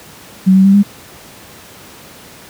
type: tone with pitch steps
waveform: sine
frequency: 188.6 / 190.9 / 196 / 202.3 Hz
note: F#3 / G3 / G3 / G#3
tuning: +33 / -46 / 0 / -45 cents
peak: -4 dBFS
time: 0.46-0.832 s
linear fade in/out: 20 ms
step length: 93 ms
effects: pink hiss -37 dBFS RMS until 2.49 s + high-pass 100 Hz 12 dB/octave